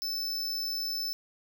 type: tone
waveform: square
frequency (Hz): 5274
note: E8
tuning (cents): 0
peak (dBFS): -31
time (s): 0.02-1.13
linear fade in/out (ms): 0
effects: none